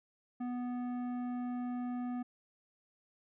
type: tone with tanh clipping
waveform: sine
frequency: 246.3 Hz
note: B3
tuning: 5 cents flat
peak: -37 dBFS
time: 0.4-2.23 s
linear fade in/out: 10 ms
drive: 12 dB
effects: none